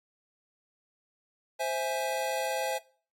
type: chord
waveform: square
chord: C augmented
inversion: none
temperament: equal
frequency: 523.3 / 659.3 / 830.6 Hz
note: C5 / E5 / G#5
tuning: 0 / 0 / 0 cents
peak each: -34 dBFS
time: 1.59-2.79 s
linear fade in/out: 20 ms
effects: noise-tail reverb RT60 0.4 s tail -20 dB re dry + AAC 48 kbps